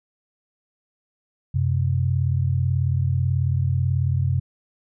sine tone pair together, 92.5 / 130.81 Hz, F#2 / C3, 0 / 0 cents, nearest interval tritone, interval 600 cents, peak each -21 dBFS, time 1.54-4.4 s, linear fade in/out 10 ms, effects none

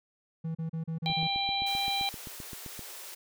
triangle tone bursts, 162.4 Hz, E3, 26 cents flat, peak -29 dBFS, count 6, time 0.44-1.275 s, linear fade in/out 10 ms, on 110 ms, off 35 ms
harmonic tone, 792 Hz, G5, 18 cents sharp, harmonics 1 / 3 / 4 / 5, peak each -32 / -36 / -37 / -31 dBFS, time 1.06-2.09 s, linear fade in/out 0 ms
click train, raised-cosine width 3 ms, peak -30 dBFS, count 14, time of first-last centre 1.1-2.793 s, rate 7.68 Hz
white high-pass noise, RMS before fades -44 dBFS, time 1.66-3.15 s, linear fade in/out 10 ms, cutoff 340 Hz, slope 96 dB/octave
effects none

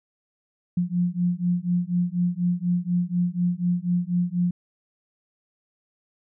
sine beating tone pair, 174.61 / 178.71 Hz, F3 / F3, 0 / +40 cents, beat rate 4.1 Hz, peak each -24 dBFS, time 0.77-4.51 s, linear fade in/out 5 ms, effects none

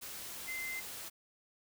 sine tone in noise, 2074 Hz, C7, 16 cents flat, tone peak -38 dBFS, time 0.47-0.81 s, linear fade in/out 20 ms, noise white, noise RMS -45 dBFS, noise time 0.01-1.1 s, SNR +4 dB, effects none

